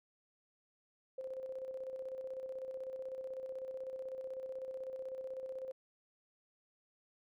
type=tone with tremolo; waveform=sine; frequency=523.3 Hz; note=C5; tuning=in tune; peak=-39 dBFS; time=1.18-5.72 s; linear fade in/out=5 ms; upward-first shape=square; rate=16 Hz; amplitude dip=45%; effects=none